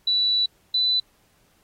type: tone pair in turn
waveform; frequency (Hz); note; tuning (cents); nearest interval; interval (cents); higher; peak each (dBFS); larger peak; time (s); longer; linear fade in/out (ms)
sine; 3951 / 3992; B7 / B7; 0 / +18; unison; 18; second; -18; neither; 0.07-0.46 / 0.74-1; first; 5
effects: pink hiss -63 dBFS RMS until 1.63 s + AAC 48 kbps